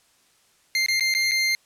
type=tone with dropouts; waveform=25% pulse; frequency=2101 Hz; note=C7; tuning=7 cents sharp; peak=-16 dBFS; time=0.75-1.55 s; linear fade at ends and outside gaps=1 ms; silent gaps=0.862-0.884 / 0.997-1.007 / 1.14-1.149 / 1.312-1.317 s; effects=white hiss -61 dBFS RMS until 1.65 s + low-pass 10000 Hz 12 dB/octave